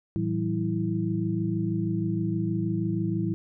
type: tone cluster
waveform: sine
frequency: 111.7 / 164.8 / 191.1 / 327.6 Hz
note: A2 / E3 / G3 / E4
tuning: +27 / 0 / -44 / -11 cents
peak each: -30 dBFS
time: 0.16-3.34 s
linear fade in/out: 0 ms
effects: none

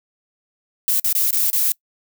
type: noise with dropouts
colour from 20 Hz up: violet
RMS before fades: -18 dBFS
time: 0.88-1.72 s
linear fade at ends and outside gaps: 0 ms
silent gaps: 0.997-1.044 / 1.127-1.151 / 1.307-1.329 / 1.501-1.53 s
effects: noise-tail reverb RT60 0.1 s tail -24 dB re dry

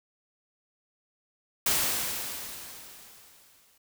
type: noise with exponential decay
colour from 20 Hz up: white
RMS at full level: -24 dBFS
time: 1.66-3.78 s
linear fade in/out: 5 ms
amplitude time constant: 460 ms
effects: none

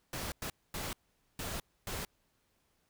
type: noise bursts at uneven times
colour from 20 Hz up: pink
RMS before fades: -39 dBFS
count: 5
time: 0.13-0.32 / 0.42-0.5 / 0.74-0.93 / 1.39-1.6 / 1.87-2.05 s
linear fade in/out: 2 ms
effects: pink hiss -75 dBFS RMS until 2.89 s

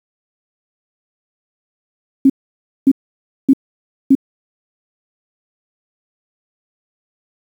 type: tone bursts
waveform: sine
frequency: 270 Hz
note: C#4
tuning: 45 cents flat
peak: -5 dBFS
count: 4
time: 2.25-4.152 s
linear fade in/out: 5 ms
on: 48 ms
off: 570 ms
effects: 7-bit

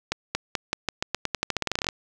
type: accelerating click train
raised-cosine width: 0.2 ms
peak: -7 dBFS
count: 21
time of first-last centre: 0.12-1.888 s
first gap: 230 ms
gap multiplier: 0.88
effects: none

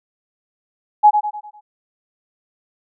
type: tone with echo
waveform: sine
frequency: 840 Hz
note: G#5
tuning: 19 cents sharp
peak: -5 dBFS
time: 1.03-1.11 s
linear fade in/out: 20 ms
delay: 100 ms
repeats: 5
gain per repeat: -7 dB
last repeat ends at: 1.61 s
effects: none

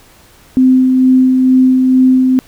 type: tone with tremolo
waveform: sine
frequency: 258.1 Hz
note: C4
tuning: 23 cents flat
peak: -4 dBFS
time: 0.57-2.39 s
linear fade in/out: 0 ms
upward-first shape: sine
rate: 2.2 Hz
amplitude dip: 30%
effects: pink hiss -44 dBFS RMS until 2.47 s

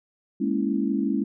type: chord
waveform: sine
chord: A# half-diminished seventh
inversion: third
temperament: equal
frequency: 207.7 / 233.1 / 277.2 / 329.6 Hz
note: G#3 / A#3 / C#4 / E4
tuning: 0 / 0 / 0 / 0 cents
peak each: -26 / -29 / -26 / -29 dBFS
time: 0.4-1.24 s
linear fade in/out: 10 ms
effects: none

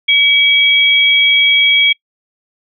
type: tone pair together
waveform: sine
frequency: 2283 / 3290 Hz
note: D7 / G#7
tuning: -50 / -17 cents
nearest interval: tritone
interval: 633 cents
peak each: -10 dBFS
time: 0.08-1.93 s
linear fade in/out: 10 ms
effects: noise-tail reverb RT60 0.1 s tail -24 dB re dry

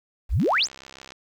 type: exponential sweep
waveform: sine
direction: up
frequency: 36.71 to 8510 Hz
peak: -18 dBFS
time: 0.29-0.68 s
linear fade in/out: 50 ms
type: click train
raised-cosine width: 0.2 ms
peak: -24 dBFS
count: 49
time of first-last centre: 0.4-1.121 s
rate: 66.6 Hz
effects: 9-bit

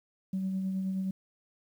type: tone with tremolo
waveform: sine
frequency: 190 Hz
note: F#3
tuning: 46 cents sharp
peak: -27 dBFS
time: 0.33-1.11 s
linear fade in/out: 5 ms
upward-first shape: sine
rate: 9.5 Hz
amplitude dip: 30%
effects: tanh soft clip ceiling -25 dBFS + 10-bit

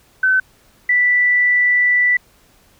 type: tone pair in turn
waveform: sine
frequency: 1523 / 1971.6 Hz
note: F#6 / B6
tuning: +50 / -3 cents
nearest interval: major third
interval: 447 cents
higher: second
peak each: -11 dBFS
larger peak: neither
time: 0.23-0.4 / 0.89-2.17 s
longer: second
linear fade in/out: 5 ms
effects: pink hiss -53 dBFS RMS until 2.79 s

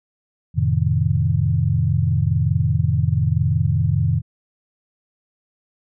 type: chord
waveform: sine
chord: F dominant seventh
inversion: none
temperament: equal with one note detuned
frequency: 88.78 / 110 / 130.81 / 155.56 Hz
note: F2 / A2 / C3 / Eb3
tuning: +29 / 0 / 0 / 0 cents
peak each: -21 dBFS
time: 0.54-4.22 s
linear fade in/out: 50 ms
effects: none

